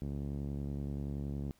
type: tone with low-pass filter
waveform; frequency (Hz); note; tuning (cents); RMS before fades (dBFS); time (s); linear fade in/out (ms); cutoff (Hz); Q
5% pulse; 70.6; C#2; +32; -38; 0.02-1.51; 0; 190; 0.93
effects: pink hiss -69 dBFS RMS until 1.59 s